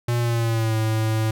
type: tone with pitch glide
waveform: square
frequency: 119.5 to 110.22 Hz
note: A#2 to A2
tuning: +43 to +3 cents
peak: -20 dBFS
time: 0.08-1.31 s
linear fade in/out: 5 ms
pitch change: -140 cents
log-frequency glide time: 0.19-0.76 s
effects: none